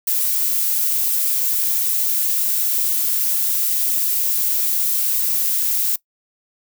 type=noise; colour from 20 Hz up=violet; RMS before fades=-19 dBFS; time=0.07-5.96 s; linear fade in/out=5 ms; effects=noise-tail reverb RT60 0.1 s tail -21 dB re dry